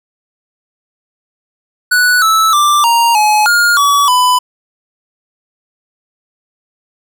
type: tone with pitch steps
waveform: square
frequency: 1478 / 1310 / 1179 / 934 / 848 / 1420 / 1139 / 999 Hz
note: F#6 / E6 / D6 / A#5 / G#5 / F6 / C#6 / B5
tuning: -2 / -11 / +6 / +3 / +36 / +28 / +47 / +20 cents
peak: -8 dBFS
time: 1.91-4.39 s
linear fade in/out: 10 ms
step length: 310 ms
effects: none